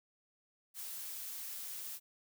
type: noise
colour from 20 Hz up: blue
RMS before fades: -44 dBFS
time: 0.74-2 s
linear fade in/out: 50 ms
effects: none